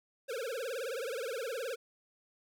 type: tone with vibrato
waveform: square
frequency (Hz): 493.9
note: B4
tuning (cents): 0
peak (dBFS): -36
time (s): 0.28-1.76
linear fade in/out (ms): 20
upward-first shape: triangle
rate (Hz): 19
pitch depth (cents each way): 240
effects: none